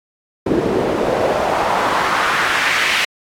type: noise with band-pass filter sweep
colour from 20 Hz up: pink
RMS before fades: -17 dBFS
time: 0.46-3.05 s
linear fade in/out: 5 ms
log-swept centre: 320 to 2500 Hz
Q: 1.8
effects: AAC 64 kbps